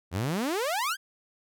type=exponential sweep; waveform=sawtooth; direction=up; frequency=79.7 to 1661.2 Hz; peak=-23 dBFS; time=0.11-0.97 s; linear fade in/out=50 ms; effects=none